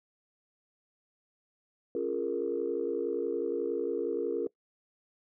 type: chord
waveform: sine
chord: Bb minor seventh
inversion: first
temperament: equal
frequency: 277.2 / 349.2 / 415.3 / 466.2 Hz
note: Db4 / F4 / Ab4 / Bb4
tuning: 0 / 0 / 0 / 0 cents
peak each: -38 / -34 / -34 / -32 dBFS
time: 1.95-4.47 s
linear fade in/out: 2 ms
effects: noise-tail reverb RT60 0.1 s tail -22 dB re dry + tanh soft clip ceiling -19 dBFS